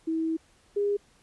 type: tone pair in turn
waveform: sine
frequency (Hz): 323.2 / 407.2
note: E4 / G#4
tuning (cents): -34 / -34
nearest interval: major third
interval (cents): 400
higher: second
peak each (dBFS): -25 / -23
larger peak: second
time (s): 0.07-0.37 / 0.76-0.97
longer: first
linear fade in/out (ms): 10
effects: pink hiss -62 dBFS RMS until 1.22 s + resampled to 24000 Hz